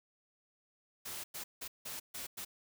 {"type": "noise bursts at uneven times", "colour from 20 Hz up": "white", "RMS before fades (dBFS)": -43, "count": 6, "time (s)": [[1.05, 1.24], [1.34, 1.44], [1.61, 1.68], [1.85, 2], [2.14, 2.27], [2.37, 2.45]], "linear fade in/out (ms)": 10, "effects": []}